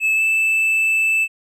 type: tone with pitch glide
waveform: triangle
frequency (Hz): 2609 to 2636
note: E7 to E7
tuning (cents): -18 to -1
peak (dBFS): -13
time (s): 0-1.28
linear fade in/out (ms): 50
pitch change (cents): +17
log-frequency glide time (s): 0.15-0.21
effects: none